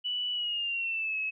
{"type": "tone with pitch glide", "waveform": "sine", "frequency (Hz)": [2960, 2577], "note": ["F#7", "E7"], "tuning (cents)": [0, -40], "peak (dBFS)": -29, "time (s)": [0.04, 1.31], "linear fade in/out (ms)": 20, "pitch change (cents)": -240, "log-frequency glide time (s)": [0.32, 1.17], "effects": []}